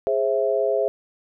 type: chord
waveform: sine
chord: Ab augmented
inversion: none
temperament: equal with one note detuned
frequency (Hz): 415.3 / 531.5 / 659.3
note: Ab4 / C5 / E5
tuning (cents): 0 / +27 / 0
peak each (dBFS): -23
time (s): 0.07-0.88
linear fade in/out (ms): 0
effects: none